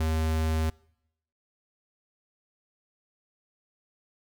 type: tone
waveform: square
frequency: 79.5 Hz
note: D#2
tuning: 38 cents sharp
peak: -25 dBFS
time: 0-0.7 s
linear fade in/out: 5 ms
effects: noise-tail reverb RT60 0.8 s tail -25 dB re dry